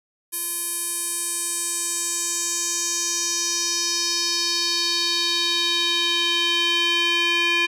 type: tone with band-pass filter sweep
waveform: square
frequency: 343.6 Hz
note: F4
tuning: 28 cents flat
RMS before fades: -23 dBFS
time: 0.32-7.67 s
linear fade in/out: 20 ms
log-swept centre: 11000 to 2600 Hz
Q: 3.6
effects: none

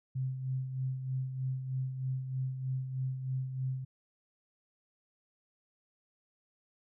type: tone with tremolo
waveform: sine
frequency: 130.7 Hz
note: C3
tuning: 1 cent flat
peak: -30 dBFS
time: 0.15-3.85 s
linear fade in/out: 10 ms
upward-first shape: sine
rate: 3.2 Hz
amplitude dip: 55%
effects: none

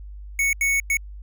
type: tone bursts at uneven times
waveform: square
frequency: 2217 Hz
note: C#7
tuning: in tune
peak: -19 dBFS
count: 3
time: 0.39-0.53 / 0.61-0.8 / 0.9-0.97 s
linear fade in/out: 2 ms
effects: added 50 Hz sine -35 dBFS peak until 1.22 s

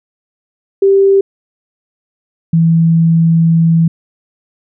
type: tone pair in turn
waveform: sine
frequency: 392 / 164.82 Hz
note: G4 / E3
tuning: 0 / 0 cents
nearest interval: octave + minor third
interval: 1500 cents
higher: first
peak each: -5 / -6 dBFS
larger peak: first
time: 0.82-1.21 / 2.53-3.88 s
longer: second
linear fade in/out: 5 ms
effects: none

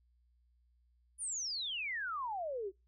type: exponential sweep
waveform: sine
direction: down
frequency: 10000 to 360 Hz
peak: -36 dBFS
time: 1.18-2.72 s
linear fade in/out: 50 ms
effects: noise-tail reverb RT60 0.2 s tail -23 dB re dry + added 60 Hz sine -68 dBFS peak until 2.87 s

